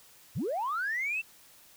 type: linear sweep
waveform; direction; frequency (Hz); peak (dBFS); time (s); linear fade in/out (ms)
sine; up; 74 to 2720; -28; 0.35-1.22; 20
effects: tanh soft clip ceiling -25 dBFS + white hiss -57 dBFS RMS until 1.76 s

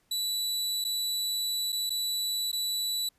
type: tone with dropouts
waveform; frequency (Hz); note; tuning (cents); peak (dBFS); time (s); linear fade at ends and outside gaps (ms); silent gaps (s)
sawtooth; 3951; B7; 0; -25; 0.11-3.09; 5; 0.842-0.848 / 1.722-1.726 / 1.896-1.903 / 2.517-2.528
effects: pink hiss -70 dBFS RMS until 3.18 s + resampled to 32000 Hz

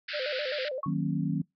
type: band-pass noise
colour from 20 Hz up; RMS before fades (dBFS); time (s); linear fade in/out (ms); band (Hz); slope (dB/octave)
pink; -36; 0.08-0.69; 10; 1400 to 4900; 96
type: tone with vibrato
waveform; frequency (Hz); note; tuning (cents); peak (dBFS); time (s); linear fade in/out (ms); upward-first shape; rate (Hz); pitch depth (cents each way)
sine; 554.4; C#5; 0; -31; 0.13-0.81; 20; square; 7.7; 120
type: tone with exponential decay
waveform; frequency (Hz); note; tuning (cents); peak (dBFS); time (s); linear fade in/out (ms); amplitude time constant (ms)
sine; 1107; C#6; -3; -27; 0.83-0.94; 5; 23
type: chord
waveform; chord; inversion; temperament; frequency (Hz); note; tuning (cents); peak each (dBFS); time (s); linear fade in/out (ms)
sine; D# minor seventh; none; equal with one note detuned; 155.56 / 185 / 233.1 / 273.5; D#3 / F#3 / A#3 / C#4; 0 / 0 / 0 / -23; -30 / -31 / -35 / -33; 0.86-1.42; 5
effects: noise-tail reverb RT60 0.2 s tail -26 dB re dry

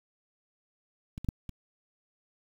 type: clicks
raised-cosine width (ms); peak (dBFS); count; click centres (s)
5; -27 / -26 / -15 / -27; 4; 1.179 / 1.246 / 1.288 / 1.493
effects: 8-bit

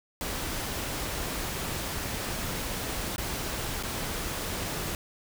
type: noise with dropouts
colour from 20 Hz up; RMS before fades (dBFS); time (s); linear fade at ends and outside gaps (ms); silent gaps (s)
pink; -33; 0.21-4.95; 1; 3.161-3.181 / 3.827-3.834
effects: none

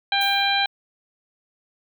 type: harmonic tone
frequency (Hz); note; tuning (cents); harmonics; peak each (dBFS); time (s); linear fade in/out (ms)
795; G5; +24; 1 / 2 / 3 / 4 / 5; -23 / -25 / -26 / -26 / -24; 0.12-0.66; 2
type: noise with exponential decay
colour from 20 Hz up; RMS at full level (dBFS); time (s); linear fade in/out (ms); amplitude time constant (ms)
violet; -32; 0.21-0.67; 2; 99
effects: none

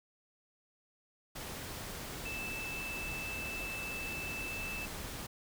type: tone in noise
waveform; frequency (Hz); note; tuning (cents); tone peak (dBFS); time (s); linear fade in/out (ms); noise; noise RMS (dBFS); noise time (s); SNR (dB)
sine; 2636; E7; -1; -39; 2.25-4.86; 10; pink; -43; 1.35-5.27; +1
effects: none

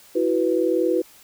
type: chord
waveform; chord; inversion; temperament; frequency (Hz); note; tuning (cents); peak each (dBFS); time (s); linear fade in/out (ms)
sine; E suspended second; none; equal; 329.6 / 370 / 493.9; E4 / F#4 / B4; 0 / 0 / 0; -22; 0.15-1.02; 10
effects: white hiss -50 dBFS RMS until 1.23 s

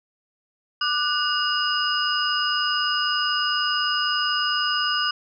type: tone cluster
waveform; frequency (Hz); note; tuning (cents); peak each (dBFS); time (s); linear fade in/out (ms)
sine; 1188 / 1483 / 2863 / 4991; D6 / F#6 / F7 / D#8; +20 / +4 / +42 / +5; -26; 0.81-5.11; 5
effects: none

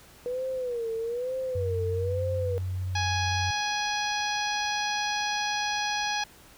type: tone with vibrato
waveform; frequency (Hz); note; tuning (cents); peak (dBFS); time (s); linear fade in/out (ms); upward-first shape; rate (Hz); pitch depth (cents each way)
sine; 484.9; B4; -32; -28; 0.26-2.58; 0; sine; 1.1; 130
type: tone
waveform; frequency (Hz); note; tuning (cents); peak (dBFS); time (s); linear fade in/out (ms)
sine; 92.5; F#2; 0; -28; 1.55-3.51; 5
type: harmonic tone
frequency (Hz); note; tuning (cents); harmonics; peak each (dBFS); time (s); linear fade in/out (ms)
832; G#5; +3; 1 / 2 / 3 / 4 / 5 / 6 / 7; -30 / -33 / -35 / -36 / -37 / -38 / -38; 2.95-6.24; 5
effects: pink hiss -53 dBFS RMS until 6.57 s

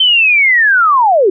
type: linear sweep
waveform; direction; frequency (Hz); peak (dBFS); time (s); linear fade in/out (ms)
sine; down; 3118 to 349.2; -6; 0-1.3; 5
effects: none

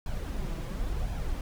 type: noise with flanger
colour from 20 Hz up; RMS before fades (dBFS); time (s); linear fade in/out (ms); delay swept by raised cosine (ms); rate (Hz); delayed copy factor
brown; -32; 0.06-1.41; 2; 1.2 to 6.2; 0.95; +0.55
effects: none

